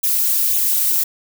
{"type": "noise with flanger", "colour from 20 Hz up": "violet", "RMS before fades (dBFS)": -17, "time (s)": [0.03, 1.04], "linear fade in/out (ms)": 10, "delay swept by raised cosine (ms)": [0.29, 3.69], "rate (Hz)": 1.9, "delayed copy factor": 0.7, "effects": []}